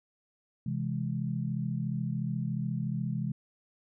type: chord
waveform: sine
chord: C augmented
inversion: none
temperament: equal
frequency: 130.81 / 164.81 / 207.7 Hz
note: C3 / E3 / G#3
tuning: 0 / 0 / 0 cents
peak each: -33 / -34 / -35 dBFS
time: 0.66-3.32 s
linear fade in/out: 5 ms
effects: none